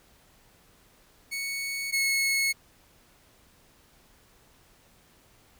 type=tone pair in turn; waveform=sawtooth; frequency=2217 / 2188 Hz; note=C#7 / C#7; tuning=0 / -23 cents; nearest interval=unison; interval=23 cents; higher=first; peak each=-27 / -20 dBFS; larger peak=second; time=1.31-1.92 / 1.92-2.53 s; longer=neither; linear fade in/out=20 ms; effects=pink hiss -60 dBFS RMS until 5.59 s